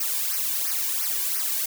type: noise with flanger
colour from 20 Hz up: blue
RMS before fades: -26 dBFS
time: 0-1.66 s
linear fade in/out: 5 ms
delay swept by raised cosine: 0.26 to 1.56 ms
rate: 2.9 Hz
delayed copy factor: -0.9
effects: none